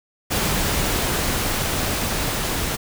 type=noise with level ramp; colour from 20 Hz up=pink; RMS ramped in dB=-21 to -24 dBFS; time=0.3-2.77 s; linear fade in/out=20 ms; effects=none